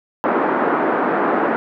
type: band-pass noise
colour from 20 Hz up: pink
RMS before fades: -18 dBFS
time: 0.24-1.56 s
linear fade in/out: 0 ms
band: 260 to 1500 Hz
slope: 24 dB/octave
effects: none